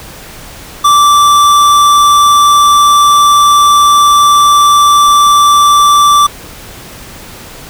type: tone with tanh clipping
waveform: sine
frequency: 1168 Hz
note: D6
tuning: 10 cents flat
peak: -5 dBFS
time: 0.84-6.27 s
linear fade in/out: 10 ms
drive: 18 dB
effects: pink hiss -30 dBFS RMS until 7.69 s